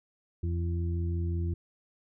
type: harmonic tone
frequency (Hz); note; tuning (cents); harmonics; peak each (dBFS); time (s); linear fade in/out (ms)
85.4; F2; -38; 1 / 2 / 3 / 4; -28 / -38 / -50 / -40; 0.43-1.54; 5
effects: none